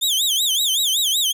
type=tone with vibrato; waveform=sawtooth; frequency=3435 Hz; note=A7; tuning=42 cents flat; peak=-14 dBFS; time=0.01-1.33 s; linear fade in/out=20 ms; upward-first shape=sine; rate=5.3 Hz; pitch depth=210 cents each way; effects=none